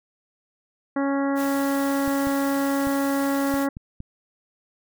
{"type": "harmonic tone", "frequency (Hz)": 277.2, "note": "C#4", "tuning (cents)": 0, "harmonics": [1, 2, 3, 4, 5, 6, 7], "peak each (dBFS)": [-22, -28, -32, -34, -36, -38, -39], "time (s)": [0.96, 3.69], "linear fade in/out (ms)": 5}
{"type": "noise", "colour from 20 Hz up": "white", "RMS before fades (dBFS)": -37, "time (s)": [1.35, 3.68], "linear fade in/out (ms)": 50}
{"type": "clicks", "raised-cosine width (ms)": 5, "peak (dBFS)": -23, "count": 6, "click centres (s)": [2.078, 2.271, 2.871, 3.54, 3.769, 4.004]}
{"effects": []}